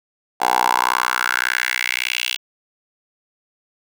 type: tone with high-pass filter sweep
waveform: 10% pulse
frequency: 61.74 Hz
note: B1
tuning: in tune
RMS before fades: -20 dBFS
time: 0.4-2.37 s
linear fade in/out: 20 ms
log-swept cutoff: 740 to 3000 Hz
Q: 3.8
effects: none